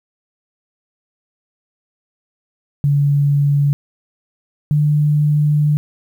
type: tone pair in turn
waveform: sine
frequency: 142.9 / 148.91 Hz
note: D3 / D3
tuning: -47 / +24 cents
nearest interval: minor second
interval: 71 cents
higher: second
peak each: -11 dBFS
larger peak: neither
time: 2.84-3.73 / 4.71-5.77 s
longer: second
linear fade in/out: 0 ms
effects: 8-bit